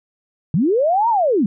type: linear two-way sweep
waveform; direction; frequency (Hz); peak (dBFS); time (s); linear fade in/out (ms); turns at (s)
sine; up then down; 134.3 to 961 to 178.1; -13; 0.54-1.46; 2; 1.09
effects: none